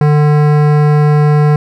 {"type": "tone with hard clipping", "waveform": "sine", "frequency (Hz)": 149.1, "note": "D3", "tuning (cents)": 27, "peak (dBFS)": -8, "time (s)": [0.01, 1.56], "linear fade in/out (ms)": 2, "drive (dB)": 17, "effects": []}